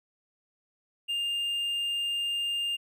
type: tone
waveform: triangle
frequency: 2807 Hz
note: F7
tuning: 8 cents sharp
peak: -26 dBFS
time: 1.08-2.77 s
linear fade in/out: 20 ms
effects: none